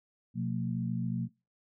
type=tone cluster; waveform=sine; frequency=124.7 / 178.4 / 226.9 Hz; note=B2 / F3 / A#3; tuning=+17 / +37 / -47 cents; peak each=-34 / -34 / -35 dBFS; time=0.34-1.29 s; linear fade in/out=50 ms; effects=noise-tail reverb RT60 0.3 s tail -26 dB re dry